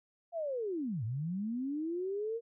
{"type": "linear two-way sweep", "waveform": "sine", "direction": "down then up", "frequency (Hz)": [698.5, 103.83, 470.8], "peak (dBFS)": -33, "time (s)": [0.32, 2.41], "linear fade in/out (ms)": 50, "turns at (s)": 1.04, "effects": []}